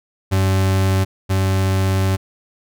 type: tone pair in turn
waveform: 40% pulse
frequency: 95.6 / 95.6 Hz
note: G2 / G2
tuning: -43 / -43 cents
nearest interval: unison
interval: 0 cents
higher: neither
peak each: -13 / -14 dBFS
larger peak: first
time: 0.31-1.05 / 1.29-2.17 s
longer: second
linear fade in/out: 20 ms
effects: none